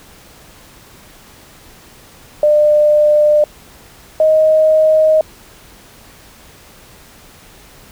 sine tone pair in turn, 599 / 626 Hz, D5 / D#5, +34 / +10 cents, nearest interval minor second, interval 76 cents, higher second, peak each -7 dBFS, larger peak neither, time 2.43-3.44 / 4.2-5.21 s, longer neither, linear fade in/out 2 ms, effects pink hiss -42 dBFS RMS until 7.91 s

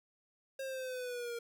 square linear sweep, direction down, 539 to 466.2 Hz, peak -39 dBFS, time 0.59-1.39 s, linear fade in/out 5 ms, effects none

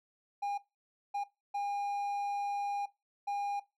triangle tone bursts at uneven times, 810 Hz, G#5, 43 cents flat, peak -30 dBFS, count 4, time 0.42-0.58 / 1.14-1.24 / 1.54-2.86 / 3.27-3.6 s, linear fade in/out 10 ms, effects noise-tail reverb RT60 0.2 s tail -18 dB re dry

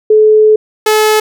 sine / sawtooth tone pair in turn, 430.2 / 430.2 Hz, A4 / A4, -39 / -39 cents, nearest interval unison, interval 0 cents, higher neither, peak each -3 dBFS, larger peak neither, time 0.1-0.56 / 0.86-1.2 s, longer first, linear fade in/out 5 ms, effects none

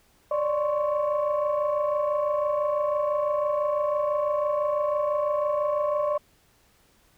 sine tone cluster, 569 / 595 / 1051 / 1115 Hz, C#5 / D5 / C6 / C#6, +45 / +22 / +7 / +10 cents, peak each -32 / -23 / -32 / -31 dBFS, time 0.31-6.18 s, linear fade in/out 5 ms, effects tanh soft clip ceiling -15 dBFS + pink hiss -62 dBFS RMS until 7.17 s

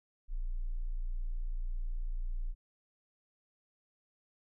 sine tone, 29.14 Hz, A#0, in tune, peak -32 dBFS, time 0.28-2.55 s, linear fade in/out 50 ms, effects none

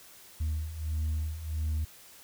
sine beating tone pair, 76.7 / 78.2 Hz, D#2 / D#2, -24 / +9 cents, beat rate 1.5 Hz, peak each -33 / -29 dBFS, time 0.4-1.85 s, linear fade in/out 10 ms, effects tanh soft clip ceiling -26 dBFS + white hiss -53 dBFS RMS until 2.23 s

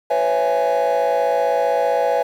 triangle chord, C# minor seventh, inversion third, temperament just, 498.9 / 554.4 / 665.2 / 831.5 Hz, B4 / C#5 / E5 / G#5, +17 / 0 / +16 / +2 cents, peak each -18 dBFS, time 0.1-2.23 s, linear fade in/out 10 ms, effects tanh soft clip ceiling -9 dBFS + 8-bit

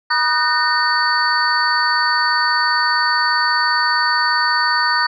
sine tone cluster, 963 / 1228 / 1503 / 1837 / 4520 Hz, B5 / D#6 / F#6 / A#6 / C#8, -44 / -23 / +27 / -26 / +33 cents, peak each -20 dBFS, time 0.1-5.07 s, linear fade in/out 10 ms, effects tanh soft clip ceiling -2 dBFS

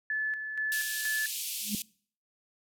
sine tone with tremolo, 1732 Hz, A6, 28 cents flat, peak -28 dBFS, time 0.1-1.26 s, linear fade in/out 2 ms, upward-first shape square, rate 2.1 Hz, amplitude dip 50%
white band-pass noise, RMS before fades -36 dBFS, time 0.72-1.82 s, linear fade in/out 0 ms, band 2500 to 15000 Hz, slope 48 dB/octave
sine tone with exponential growth, 207.7 Hz, G#3, in tune, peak -26 dBFS, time 1.61-1.75 s, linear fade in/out 2 ms, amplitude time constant 29 ms
effects noise-tail reverb RT60 0.5 s tail -23 dB re dry

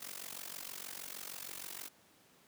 white noise with amplitude modulation, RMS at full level -42 dBFS, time 0-1.89 s, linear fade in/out 20 ms, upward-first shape sine, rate 46.4 Hz, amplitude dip 90%, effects pink hiss -65 dBFS RMS until 2.47 s + high-pass 150 Hz 12 dB/octave

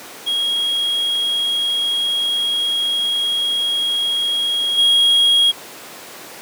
triangle tone with level steps, 3285 Hz, G#7, 20 cents flat, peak -15 / -9 dBFS, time 0.26-5.52 s, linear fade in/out 20 ms, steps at 4.77 s, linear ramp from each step 20 ms, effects pink hiss -35 dBFS RMS until 6.41 s + high-pass 300 Hz 12 dB/octave

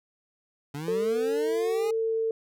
25% pulse linear sweep, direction up, 138 to 420.3 Hz, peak -29 dBFS, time 0.74-1.91 s, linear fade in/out 5 ms
sine tone, 448.7 Hz, A4, 34 cents sharp, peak -24 dBFS, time 0.88-2.31 s, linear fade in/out 2 ms
effects none

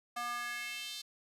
square tone with high-pass filter sweep, 240 Hz, B3, 49 cents flat, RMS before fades -40 dBFS, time 0.16-1.02 s, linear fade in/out 10 ms, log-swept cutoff 910 to 4100 Hz, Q 2.7, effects resampled to 32000 Hz + 11-bit

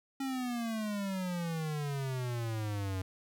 square exponential sweep, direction down, 273.7 to 92.5 Hz, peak -34 dBFS, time 0.2-3.02 s, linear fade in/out 5 ms, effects none

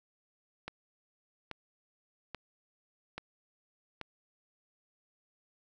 click train, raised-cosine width 0.3 ms, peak -23 dBFS, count 5, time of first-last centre 0.68-4.013 s, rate 1.2 Hz, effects none

